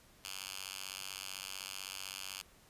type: tone with high-pass filter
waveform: 5% pulse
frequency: 95.8 Hz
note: G2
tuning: 39 cents flat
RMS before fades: -45 dBFS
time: 0.24-2.42 s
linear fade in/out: 5 ms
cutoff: 2800 Hz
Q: 0.83
effects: pink hiss -63 dBFS RMS until 2.69 s + resampled to 32000 Hz